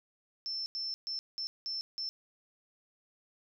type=tone bursts at uneven times; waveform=sine; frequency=5330 Hz; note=E8; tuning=18 cents sharp; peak=-34 dBFS; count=6; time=0.46-0.66 / 0.75-0.94 / 1.07-1.19 / 1.38-1.47 / 1.66-1.81 / 1.98-2.09 s; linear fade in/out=0 ms; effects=none